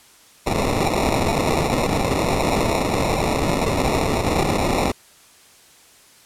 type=noise with sample-and-hold; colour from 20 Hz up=blue; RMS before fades=-20 dBFS; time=0.46-4.92 s; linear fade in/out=10 ms; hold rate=1575 Hz; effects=white hiss -50 dBFS RMS until 6.25 s + low-pass 11000 Hz 12 dB/octave